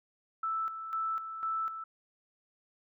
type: tone with tremolo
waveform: sine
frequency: 1318.5 Hz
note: E6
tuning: in tune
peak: -30 dBFS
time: 0.43-1.84 s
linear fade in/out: 5 ms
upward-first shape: square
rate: 2 Hz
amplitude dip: 60%
effects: none